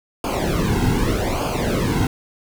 brown noise with flanger, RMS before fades -20 dBFS, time 0.24-2.07 s, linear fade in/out 2 ms, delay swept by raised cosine 0.52 to 1.72 ms, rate 0.83 Hz, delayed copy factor -0.85, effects none

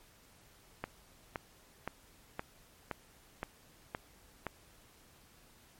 click train, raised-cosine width 0.5 ms, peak -21 dBFS, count 8, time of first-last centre 0.84-4.467 s, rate 1.93 Hz, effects pink hiss -62 dBFS RMS until 5.79 s + MP3 64 kbps

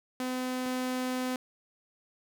sawtooth tone pair in turn, 254.4 / 254.4 Hz, C4 / C4, -48 / -48 cents, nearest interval unison, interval 0 cents, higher neither, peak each -27 / -26 dBFS, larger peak second, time 0.2-0.66 / 0.66-1.36 s, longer second, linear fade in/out 2 ms, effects none

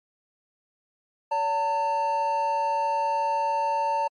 triangle tone pair together, 569.1 / 900 Hz, C#5 / A5, +45 / +39 cents, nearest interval minor sixth, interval 794 cents, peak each -28 / -21 dBFS, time 1.31-4.08 s, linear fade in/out 10 ms, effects MP3 48 kbps

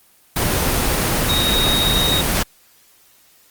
sine tone in noise, 3759 Hz, A#7, 14 cents sharp, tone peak -17 dBFS, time 1.29-2.21 s, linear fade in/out 5 ms, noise pink, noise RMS -18 dBFS, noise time 0.36-2.43 s, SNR -2 dB, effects white hiss -53 dBFS RMS until 3.5 s + Opus 24 kbps

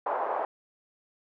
white band-pass noise, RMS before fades -30 dBFS, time 0.06-0.45 s, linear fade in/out 2 ms, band 510 to 990 Hz, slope 24 dB/octave, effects none

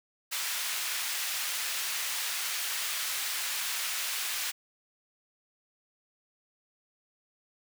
pink high-pass noise, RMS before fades -33 dBFS, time 0.31-4.52 s, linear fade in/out 20 ms, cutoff 1800 Hz, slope 12 dB/octave, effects none

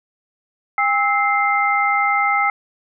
sine tone cluster, 807 / 1301 / 2090 Hz, G#5 / E6 / C7, -50 / -23 / -2 cents, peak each -19 dBFS, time 0.78-2.5 s, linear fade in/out 2 ms, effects none

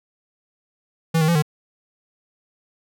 square tone with pitch steps, 163.1 / 156.8 / 170.1 / 151.5 Hz, E3 / D#3 / F3 / D#3, -18 / +14 / -45 / -46 cents, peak -16 dBFS, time 1.14-1.424 s, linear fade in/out 10 ms, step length 71 ms, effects none

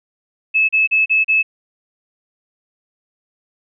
sine tone bursts, 2600 Hz, E7, 24 cents flat, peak -11 dBFS, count 5, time 0.54-1.43 s, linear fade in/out 20 ms, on 150 ms, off 35 ms, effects none

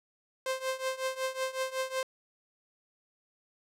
sawtooth tone with tremolo, 523.3 Hz, C5, in tune, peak -24 dBFS, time 0.46-2.03 s, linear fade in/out 2 ms, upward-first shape triangle, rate 5.4 Hz, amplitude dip 90%, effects low-pass 12000 Hz 12 dB/octave

